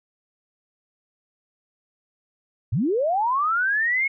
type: linear sweep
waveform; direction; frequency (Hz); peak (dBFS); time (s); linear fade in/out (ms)
sine; up; 85.1 to 2203; -19; 2.72-4.08; 10
effects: none